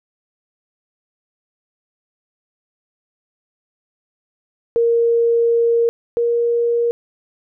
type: tone pair in turn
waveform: sine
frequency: 466.2 / 471.1 Hz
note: A#4 / A#4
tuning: 0 / +18 cents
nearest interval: unison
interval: 18 cents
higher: second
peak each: -12 / -14 dBFS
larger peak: first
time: 4.76-5.89 / 6.17-6.91 s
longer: first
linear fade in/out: 0 ms
effects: none